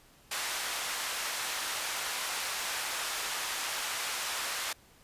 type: band-pass noise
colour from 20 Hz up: pink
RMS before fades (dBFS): -35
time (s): 0.31-4.73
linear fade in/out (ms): 5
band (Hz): 990 to 12000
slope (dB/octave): 12
effects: pink hiss -60 dBFS RMS until 5.03 s + resampled to 32000 Hz